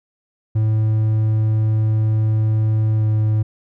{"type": "tone with pitch glide", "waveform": "triangle", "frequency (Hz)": [109, 108.06], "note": ["A2", "A2"], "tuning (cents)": [-16, -31], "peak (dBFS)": -12, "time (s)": [0.55, 3.43], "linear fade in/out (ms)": 10, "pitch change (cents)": -15, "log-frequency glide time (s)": [2.97, 3.04], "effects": []}